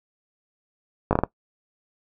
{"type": "slowing click train", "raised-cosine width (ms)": 1, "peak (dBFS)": -5, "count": 5, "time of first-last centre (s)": [1.11, 1.236], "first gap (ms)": 19, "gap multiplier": 1.35, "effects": ["noise-tail reverb RT60 0.1 s tail -20 dB re dry"]}